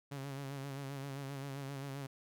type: tone with vibrato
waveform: sawtooth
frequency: 138.1 Hz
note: C#3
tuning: 6 cents flat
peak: -37 dBFS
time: 0.11-2.07 s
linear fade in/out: 10 ms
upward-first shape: sine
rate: 7.6 Hz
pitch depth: 50 cents each way
effects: none